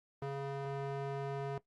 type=tone with band-pass filter; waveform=square; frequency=138.59 Hz; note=C#3; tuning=in tune; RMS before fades=-39 dBFS; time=0.22-1.58 s; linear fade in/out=2 ms; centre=560 Hz; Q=0.73; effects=noise-tail reverb RT60 0.1 s tail -18 dB re dry + Opus 24 kbps